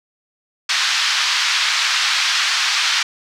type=band-pass noise; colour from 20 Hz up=white; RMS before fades=-18 dBFS; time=0.69-3.03 s; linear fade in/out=5 ms; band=1100 to 5100 Hz; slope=24 dB/octave; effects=none